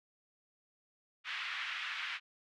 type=band-pass noise; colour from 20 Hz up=white; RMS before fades=-40 dBFS; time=1.24-2.2 s; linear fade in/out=50 ms; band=1300 to 3000 Hz; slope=24 dB/octave; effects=none